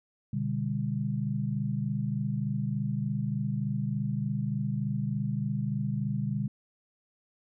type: chord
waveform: sine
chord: G major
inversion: first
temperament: equal with one note detuned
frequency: 123.47 / 146.83 / 201 Hz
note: B2 / D3 / G3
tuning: 0 / 0 / +44 cents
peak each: -32 dBFS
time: 0.33-6.48 s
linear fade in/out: 5 ms
effects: none